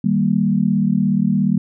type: chord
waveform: sine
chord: Eb major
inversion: none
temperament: equal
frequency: 155.56 / 196 / 233.1 Hz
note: Eb3 / G3 / Bb3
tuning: 0 / 0 / 0 cents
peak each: -21 / -16 / -19 dBFS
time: 0.04-1.58 s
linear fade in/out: 5 ms
effects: none